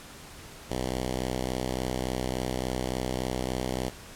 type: tone with notch filter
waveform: 5% pulse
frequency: 63.5 Hz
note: B1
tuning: 49 cents sharp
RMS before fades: -31 dBFS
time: 0.7-3.9 s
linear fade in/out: 10 ms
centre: 1500 Hz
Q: 1.3
effects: pink hiss -46 dBFS RMS until 4.15 s + low-pass 12000 Hz 12 dB/octave